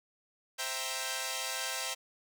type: chord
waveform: 5% pulse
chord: C dominant seventh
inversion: none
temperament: equal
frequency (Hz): 523.3 / 659.3 / 784 / 932.3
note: C5 / E5 / G5 / Bb5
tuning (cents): 0 / 0 / 0 / 0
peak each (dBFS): -28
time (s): 0.58-1.95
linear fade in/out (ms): 20
effects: none